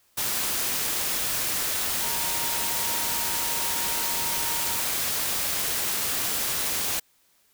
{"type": "tone in noise", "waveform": "sine", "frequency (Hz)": 932.3, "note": "A#5", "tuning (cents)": 0, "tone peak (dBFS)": -36, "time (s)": [2.01, 4.81], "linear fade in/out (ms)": 10, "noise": "white", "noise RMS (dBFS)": -27, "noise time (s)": [0.17, 7], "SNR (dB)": -12, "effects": ["white hiss -64 dBFS RMS until 7.53 s"]}